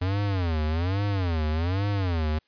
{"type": "tone with vibrato", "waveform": "square", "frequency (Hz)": 88.5, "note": "F2", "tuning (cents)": 23, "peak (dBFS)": -24, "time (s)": [0.01, 2.39], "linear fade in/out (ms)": 10, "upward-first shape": "sine", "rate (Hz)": 1.2, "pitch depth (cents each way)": 250, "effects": ["white hiss -69 dBFS RMS until 2.47 s", "resampled to 11025 Hz"]}